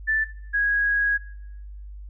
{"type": "tone pair in turn", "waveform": "sine", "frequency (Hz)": [1760, 1653.1], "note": ["A6", "G#6"], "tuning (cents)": [0, -8], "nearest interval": "minor second", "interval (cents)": 108, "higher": "first", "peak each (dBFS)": [-19, -19], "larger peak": "neither", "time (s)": [[0.07, 0.25], [0.53, 1.18]], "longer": "second", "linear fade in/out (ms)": 20, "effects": ["noise-tail reverb RT60 0.8 s tail -17 dB re dry", "added 50 Hz sine -36 dBFS peak until 2.09 s"]}